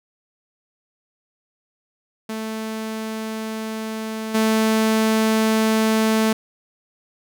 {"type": "tone with level steps", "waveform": "sawtooth", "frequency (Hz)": 220, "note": "A3", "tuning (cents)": 0, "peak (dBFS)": [-22, -12], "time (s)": [2.29, 6.33], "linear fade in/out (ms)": 5, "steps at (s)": 4.34, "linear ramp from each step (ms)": 10, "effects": []}